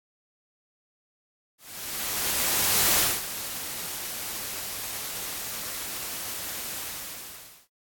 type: noise with ADSR envelope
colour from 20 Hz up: white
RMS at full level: -21 dBFS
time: 1.58-7.68 s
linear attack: 1400 ms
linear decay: 230 ms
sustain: -13 dB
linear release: 910 ms
effects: noise-tail reverb RT60 0.1 s tail -26 dB re dry + AAC 64 kbps